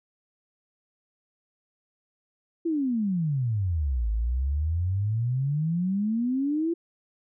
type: exponential two-way sweep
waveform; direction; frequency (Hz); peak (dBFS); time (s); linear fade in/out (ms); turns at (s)
sine; down then up; 343.9 to 52.7 to 343.9; -23; 2.65-6.74; 10; 4.1
effects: none